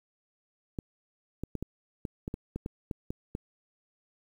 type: clicks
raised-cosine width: 3 ms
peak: -21 dBFS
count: 12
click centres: 0.788 / 1.436 / 1.553 / 1.626 / 2.052 / 2.279 / 2.341 / 2.56 / 2.661 / 2.912 / 3.105 / 3.351 s
effects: 9-bit